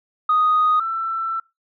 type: tone pair in turn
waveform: sine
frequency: 1244.5 / 1335.8 Hz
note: D#6 / E6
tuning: 0 / +23 cents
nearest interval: minor second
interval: 123 cents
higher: second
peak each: -13 / -21 dBFS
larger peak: first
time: 0.29-0.8 / 0.8-1.4 s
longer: second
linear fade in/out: 5 ms
effects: noise-tail reverb RT60 0.2 s tail -21 dB re dry + tanh soft clip ceiling -10 dBFS